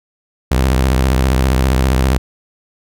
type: tone with vibrato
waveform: sawtooth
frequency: 64.8 Hz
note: C2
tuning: 16 cents flat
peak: -7 dBFS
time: 0.51-2.18 s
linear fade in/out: 5 ms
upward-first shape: sine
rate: 15 Hz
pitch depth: 180 cents each way
effects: none